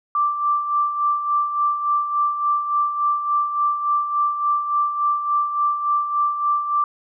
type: tone with tremolo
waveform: sine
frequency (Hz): 1174.7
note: D6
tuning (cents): 0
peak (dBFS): -15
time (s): 0.15-6.84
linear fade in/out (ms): 2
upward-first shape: sine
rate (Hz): 3.5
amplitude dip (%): 60
effects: none